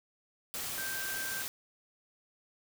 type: tone in noise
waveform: sine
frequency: 1568 Hz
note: G6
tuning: in tune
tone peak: -38 dBFS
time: 0.78-1.42 s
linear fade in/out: 0 ms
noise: white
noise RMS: -38 dBFS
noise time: 0.54-1.48 s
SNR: -3 dB
effects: none